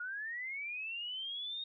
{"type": "linear sweep", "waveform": "sine", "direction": "up", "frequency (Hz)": [1416, 3729], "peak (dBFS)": -38, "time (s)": [0, 1.64], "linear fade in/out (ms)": 5, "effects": []}